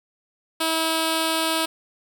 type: tone with notch filter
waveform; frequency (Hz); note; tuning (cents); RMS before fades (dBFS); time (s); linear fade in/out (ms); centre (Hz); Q
5% pulse; 322.9; E4; -36; -23; 0.6-1.66; 10; 2000; 2
effects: none